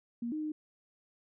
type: tone with pitch steps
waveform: sine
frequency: 236 / 308.1 / 306.3 Hz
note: A#3 / D#4 / D#4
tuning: +22 / -17 / -27 cents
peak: -33 dBFS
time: 0.22-0.52 s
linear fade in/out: 5 ms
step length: 100 ms
effects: none